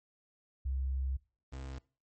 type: tone pair in turn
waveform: sine / 35% pulse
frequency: 66.2 / 66.55 Hz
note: C2 / C2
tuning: +21 / +30 cents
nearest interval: unison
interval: 9 cents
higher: second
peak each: -31 / -39 dBFS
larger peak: first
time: 0.65-1.17 / 1.52-1.79 s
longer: first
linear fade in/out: 10 ms
effects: noise-tail reverb RT60 0.4 s tail -23 dB re dry + MP3 32 kbps